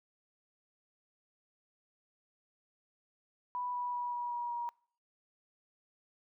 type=tone with pitch steps; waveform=sine; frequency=986 / 979.2 / 972.4 / 965.7 / 959 / 952.4 Hz; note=B5 / B5 / B5 / B5 / A#5 / A#5; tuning=-3 / -15 / -27 / -39 / +49 / +37 cents; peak=-34 dBFS; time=3.55-4.69 s; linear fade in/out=0 ms; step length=190 ms; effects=noise-tail reverb RT60 0.5 s tail -25 dB re dry